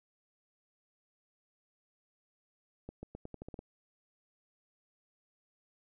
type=accelerating click train; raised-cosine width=2 ms; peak=-30 dBFS; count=9; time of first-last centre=2.89-3.591 s; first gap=140 ms; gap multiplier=0.86; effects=none